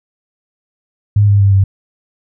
sine tone with pitch steps, 103.2 / 101.13 / 99.11 / 97.13 Hz, G#2 / G#2 / G2 / G2, -10 / -46 / +20 / -15 cents, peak -6 dBFS, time 1.16-1.64 s, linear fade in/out 5 ms, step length 120 ms, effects none

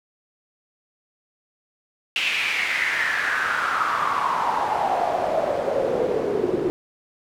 pink noise with band-pass filter sweep, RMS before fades -23 dBFS, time 2.16-6.7 s, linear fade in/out 0 ms, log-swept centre 2700 to 350 Hz, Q 5.5, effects none

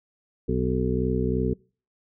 harmonic tone, 63 Hz, B1, 35 cents sharp, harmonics 1 / 2 / 3 / 4 / 6 / 7, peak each -29 / -29 / -29 / -29 / -29 / -29 dBFS, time 0.48-1.54 s, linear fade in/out 10 ms, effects noise-tail reverb RT60 0.4 s tail -26 dB re dry

